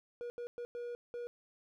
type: tone bursts at uneven times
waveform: triangle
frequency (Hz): 480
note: B4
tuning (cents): -49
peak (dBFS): -37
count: 5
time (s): 0.21-0.3 / 0.38-0.47 / 0.58-0.65 / 0.75-0.95 / 1.14-1.27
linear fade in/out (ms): 0
effects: none